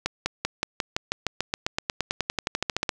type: accelerating click train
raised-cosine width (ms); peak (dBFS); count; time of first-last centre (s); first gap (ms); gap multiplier
0.2; -7; 25; 0.06-2.892; 200; 0.95
effects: 8-bit